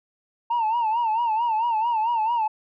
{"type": "tone with vibrato", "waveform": "sine", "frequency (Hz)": 909, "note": "A#5", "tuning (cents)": -44, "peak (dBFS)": -18, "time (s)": [0.5, 2.48], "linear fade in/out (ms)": 10, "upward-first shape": "sine", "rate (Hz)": 4.5, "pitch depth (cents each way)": 100, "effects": ["tanh soft clip ceiling -18 dBFS"]}